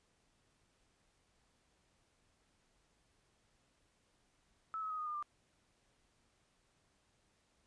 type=tone with pitch steps; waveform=sine; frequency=1305 / 1281.1 / 1257.6 / 1234.6 / 1212 / 1189.8 Hz; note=E6 / E6 / D#6 / D#6 / D#6 / D6; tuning=-18 / -50 / +18 / -14 / -46 / +22 cents; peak=-38 dBFS; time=4.74-5.226 s; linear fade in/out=0 ms; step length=81 ms; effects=pink hiss -75 dBFS RMS until 7.66 s + resampled to 22050 Hz